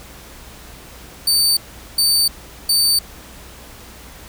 sawtooth tone bursts, 4575 Hz, D8, 46 cents flat, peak -10 dBFS, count 3, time 1.27-2.99 s, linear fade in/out 5 ms, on 300 ms, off 410 ms, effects added 60 Hz sine -44 dBFS peak until 4.28 s + pink hiss -40 dBFS RMS until 4.28 s

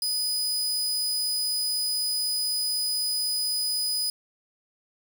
sawtooth tone, 4978 Hz, D#8, in tune, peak -22 dBFS, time 0.02-4.1 s, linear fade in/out 2 ms, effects 8-bit

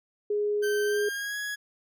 sine tone, 415.3 Hz, G#4, in tune, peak -24 dBFS, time 0.3-1.09 s, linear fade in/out 5 ms
40% pulse tone with pitch glide, 1551 to 1672 Hz, G6 to G#6, -19 to +11 cents, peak -30 dBFS, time 0.62-1.56 s, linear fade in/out 20 ms, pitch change +130 cents, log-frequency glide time 0.85-1.37 s
effects none

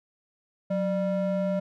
triangle ring-modulated tone, 390.9 Hz, G4, 5 cents flat, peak -19 dBFS, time 0.7-1.6 s, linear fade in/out 10 ms, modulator 206 Hz, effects none

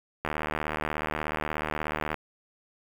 click train, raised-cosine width 0.5 ms, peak -14 dBFS, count 146, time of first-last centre 0.25-2.143 s, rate 76.6 Hz, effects 7-bit

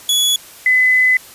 sawtooth / sine tone pair in turn, 3391 / 2016 Hz, G#7 / B6, +35 / +35 cents, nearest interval major sixth, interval 900 cents, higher first, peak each -9 dBFS, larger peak neither, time 0.09-0.36 / 0.66-1.17 s, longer second, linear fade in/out 2 ms, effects white hiss -39 dBFS RMS until 1.34 s + resampled to 32000 Hz

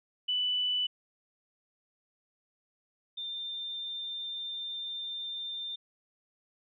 sine tone pair in turn, 2982 / 3594 Hz, F#7 / A7, +13 / +36 cents, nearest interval minor third, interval 323 cents, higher second, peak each -27 / -35 dBFS, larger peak first, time 0.28-0.87 / 3.17-5.76 s, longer second, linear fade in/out 10 ms, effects none

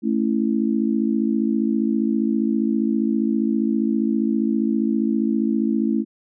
sine chord, A major, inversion none, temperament just, 220 / 275 / 330 Hz, A3 / C#4 / E4, 0 / -14 / +2 cents, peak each -20 / -23 / -24 dBFS, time 0.02-6.05 s, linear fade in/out 50 ms, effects none

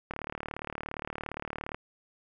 click train, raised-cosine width 0.5 ms, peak -20 dBFS, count 62, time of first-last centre 0.11-1.745 s, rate 37.3 Hz, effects none

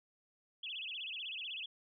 sine tone with vibrato, 2960 Hz, F#7, in tune, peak -40 dBFS, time 0.63-1.66 s, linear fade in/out 5 ms, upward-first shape sine, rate 16 Hz, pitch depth 270 cents each way, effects none

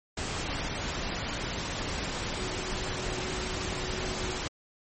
sine tone in noise, 370 Hz, F#4, in tune, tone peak -39 dBFS, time 2.37-4.39 s, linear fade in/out 5 ms, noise pink, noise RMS -33 dBFS, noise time 0.17-4.48 s, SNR -9 dB, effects MP3 32 kbps

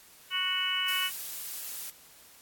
harmonic tone, 370 Hz, F#4, in tune, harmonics 3 / 4 / 5 / 6 / 7 / 8, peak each -38 / -37 / -40 / -36 / -39 / -29 dBFS, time 0.3-1.11 s, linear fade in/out 50 ms
blue noise, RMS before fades -38 dBFS, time 0.88-1.9 s, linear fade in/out 2 ms
effects white hiss -55 dBFS RMS until 2.41 s + AAC 64 kbps

